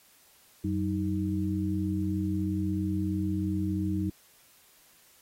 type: tone cluster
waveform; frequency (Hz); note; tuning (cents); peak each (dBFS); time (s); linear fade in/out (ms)
sine; 92.1 / 188.9 / 311.9; F#2 / F#3 / D#4; -7 / +36 / +4; -31; 0.64-4.1; 5
effects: white hiss -60 dBFS RMS until 5.21 s + AAC 48 kbps